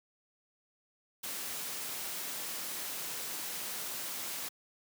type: noise with amplitude modulation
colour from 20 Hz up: white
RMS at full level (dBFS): -38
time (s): 1.23-4.49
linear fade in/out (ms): 10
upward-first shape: sine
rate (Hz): 284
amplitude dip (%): 25
effects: high-pass 150 Hz 12 dB/octave